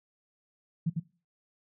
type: tone with echo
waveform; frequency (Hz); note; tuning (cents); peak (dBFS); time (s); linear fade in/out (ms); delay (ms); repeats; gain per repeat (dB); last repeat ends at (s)
sine; 164.81; E3; 0; -24; 0.86-0.9; 10; 100; 1; -3; 1
effects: noise-tail reverb RT60 0.4 s tail -22 dB re dry